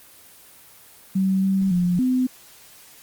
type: tone with pitch steps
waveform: sine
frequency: 190.8 / 192.6 / 177.5 / 254.9 Hz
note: G3 / G3 / F3 / C4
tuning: -47 / -30 / +28 / -45 cents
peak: -17 dBFS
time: 1.15-2.27 s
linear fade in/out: 10 ms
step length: 280 ms
effects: white hiss -48 dBFS RMS until 3.02 s + Opus 24 kbps